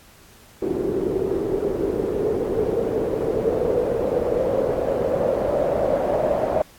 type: noise with low-pass filter sweep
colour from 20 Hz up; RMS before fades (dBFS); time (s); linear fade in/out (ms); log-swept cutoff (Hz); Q
white; -22; 0.62-6.62; 2; 370 to 610; 5.7
effects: pink hiss -50 dBFS RMS until 6.78 s + AAC 64 kbps